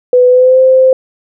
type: tone with pitch glide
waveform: sine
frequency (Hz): 498.1 to 520.5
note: B4 to C5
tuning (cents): +15 to -9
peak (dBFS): -3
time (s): 0.13-0.93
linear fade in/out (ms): 2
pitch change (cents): +76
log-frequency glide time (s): 0.28-0.6
effects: none